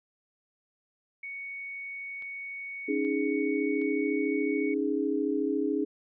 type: tone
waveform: sine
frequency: 2227 Hz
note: C#7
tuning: 7 cents sharp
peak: -36 dBFS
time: 1.23-4.74 s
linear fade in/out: 5 ms
type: clicks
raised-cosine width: 0.3 ms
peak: -37 dBFS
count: 3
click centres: 2.223 / 3.049 / 3.816 s
type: chord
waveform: sine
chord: C# suspended second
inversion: none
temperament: equal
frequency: 277.2 / 311.1 / 415.3 Hz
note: C#4 / D#4 / G#4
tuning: 0 / 0 / 0 cents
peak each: -30 dBFS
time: 2.88-5.85 s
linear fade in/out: 10 ms
effects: none